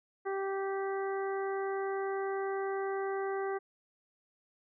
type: harmonic tone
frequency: 390 Hz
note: G4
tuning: 9 cents flat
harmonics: 1 / 2 / 3 / 4 / 5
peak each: -33 / -39 / -43 / -45 / -47 dBFS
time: 0.25-3.59 s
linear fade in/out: 20 ms
effects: none